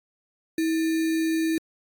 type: tone with sample-and-hold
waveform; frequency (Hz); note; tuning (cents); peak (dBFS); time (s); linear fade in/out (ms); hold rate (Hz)
sine; 322.7; E4; -37; -21; 0.58-1.58; 2; 2100
effects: AAC 64 kbps